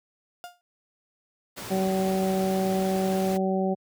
35% pulse tone with exponential decay, 707 Hz, F5, 21 cents sharp, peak -32 dBFS, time 0.44-0.61 s, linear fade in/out 0 ms, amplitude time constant 36 ms
pink noise, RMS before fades -37 dBFS, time 1.56-3.38 s, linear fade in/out 20 ms
harmonic tone, 190 Hz, F#3, 46 cents sharp, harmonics 1 / 2 / 3 / 4, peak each -25 / -28 / -30 / -31 dBFS, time 1.7-3.75 s, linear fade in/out 20 ms
effects high-pass 100 Hz 12 dB/octave

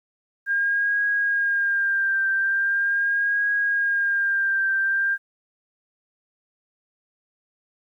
sine tone with vibrato, 1608 Hz, G6, 44 cents sharp, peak -19 dBFS, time 0.46-5.18 s, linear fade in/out 50 ms, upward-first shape triangle, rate 0.41 Hz, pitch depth 42 cents each way, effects 10-bit

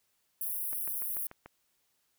white high-pass noise, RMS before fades -35 dBFS, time 0.41-1.27 s, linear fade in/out 2 ms, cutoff 10000 Hz, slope 96 dB/octave
click train, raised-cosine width 0.5 ms, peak -31 dBFS, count 6, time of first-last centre 0.73-1.46 s, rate 6.85 Hz
effects white hiss -75 dBFS RMS until 2.18 s

